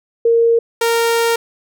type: tone pair in turn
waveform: sine / sawtooth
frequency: 463.1 / 463.1 Hz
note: A#4 / A#4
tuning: -11 / -11 cents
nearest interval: unison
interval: 0 cents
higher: neither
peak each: -9 dBFS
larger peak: neither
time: 0.25-0.59 / 0.81-1.36 s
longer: second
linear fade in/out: 5 ms
effects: none